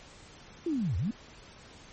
sine linear two-way sweep, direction down then up, 356.4 to 73.42 to 242.8 Hz, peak -27 dBFS, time 0.66-1.11 s, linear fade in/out 5 ms, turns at 0.97 s, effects pink hiss -52 dBFS RMS until 1.92 s + MP3 32 kbps

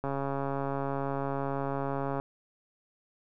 click train, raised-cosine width 1 ms, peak -19 dBFS, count 299, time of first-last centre 0.04-2.199 s, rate 138 Hz, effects none

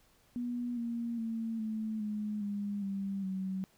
sine tone with pitch steps, 242.6 / 234.2 / 226.1 / 218.3 / 210.7 / 203.4 / 196.37 / 189.57 Hz, B3 / A#3 / A3 / A3 / G#3 / G#3 / G3 / F#3, -31 / +8 / +47 / -13 / +25 / -36 / +3 / +42 cents, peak -33 dBFS, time 0.36-3.64 s, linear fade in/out 0 ms, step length 410 ms, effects pink hiss -67 dBFS RMS until 3.77 s

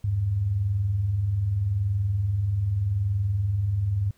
sine tone pair together, 80.08 / 100.9 Hz, E2 / G#2, -50 / -49 cents, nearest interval major third, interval 401 cents, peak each -33 / -22 dBFS, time 0.04-4.11 s, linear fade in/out 5 ms, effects pink hiss -64 dBFS RMS until 4.17 s

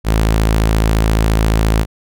sawtooth tone, 54.4 Hz, A1, 19 cents flat, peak -7 dBFS, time 0.04-1.86 s, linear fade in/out 50 ms, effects none

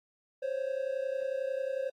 triangle tone pair together, 523.3 / 554.4 Hz, C5 / C#5, 0 / 0 cents, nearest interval minor second, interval 100 cents, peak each -31 / -33 dBFS, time 0.42-1.9 s, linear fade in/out 10 ms, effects AAC 48 kbps

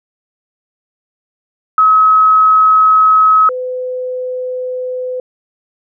sine tone pair in turn, 1280 / 505.8 Hz, D#6 / B4, +49 / +41 cents, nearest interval octave + major third, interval 1608 cents, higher first, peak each -5 / -17 dBFS, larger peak first, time 1.78-3.49 / 3.49-5.2 s, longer neither, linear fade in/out 2 ms, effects none

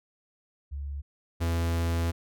sine / 45% pulse tone pair in turn, 70.6 / 83.96 Hz, C#2 / E2, +32 / +32 cents, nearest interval minor third, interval 300 cents, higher second, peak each -32 / -25 dBFS, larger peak second, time 0.71-1.02 / 1.4-2.12 s, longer second, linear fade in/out 20 ms, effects none

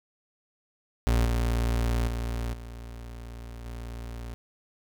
35% pulse tone with level steps, 58.27 Hz, A#1, in tune, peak -19 / -22 / -27 / -37 / -34 dBFS, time 1.07-4.34 s, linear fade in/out 0 ms, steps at 1.25 / 2.07 / 2.53 / 3.65 s, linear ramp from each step 5 ms, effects none

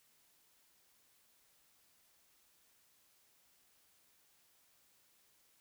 silence, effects white hiss -71 dBFS RMS until 5.6 s

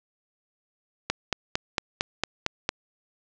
click train, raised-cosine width 0.2 ms, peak -6 dBFS, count 8, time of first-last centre 1.1-2.691 s, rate 4.4 Hz, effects low-pass 7000 Hz 12 dB/octave

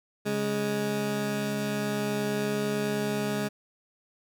20% pulse tone pair together, 138.62 / 207.7 Hz, C#3 / G#3, 0 / 0 cents, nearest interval perfect fifth, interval 700 cents, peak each -29 / -23 dBFS, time 0.25-3.49 s, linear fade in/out 20 ms, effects none

